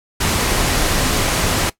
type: noise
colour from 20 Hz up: pink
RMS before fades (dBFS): -17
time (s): 0.2-1.7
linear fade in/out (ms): 10
effects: noise-tail reverb RT60 0.1 s tail -18 dB re dry + low-pass 12000 Hz 12 dB/octave